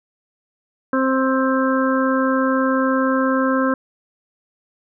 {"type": "harmonic tone", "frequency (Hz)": 263.4, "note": "C4", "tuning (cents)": 12, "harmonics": [1, 2, 4, 5, 6], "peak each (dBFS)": [-18, -21, -24, -25, -26], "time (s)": [0.93, 3.74], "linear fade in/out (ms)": 2, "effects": []}